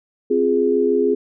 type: chord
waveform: sine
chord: F minor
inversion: second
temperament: equal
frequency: 261.6 / 349.2 / 415.3 Hz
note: C4 / F4 / Ab4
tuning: 0 / 0 / 0 cents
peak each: -21 / -21 / -16 dBFS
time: 0.3-1.15 s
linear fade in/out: 10 ms
effects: none